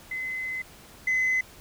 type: tone pair in turn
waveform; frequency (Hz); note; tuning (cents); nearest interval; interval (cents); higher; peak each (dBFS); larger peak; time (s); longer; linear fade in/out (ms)
sine; 2041 / 2034; C7 / C7; -44 / -50; unison; 6; first; -29 / -20; second; 0.11-0.62 / 1.07-1.41; first; 5
effects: tanh soft clip ceiling -19 dBFS + pink hiss -50 dBFS RMS until 1.6 s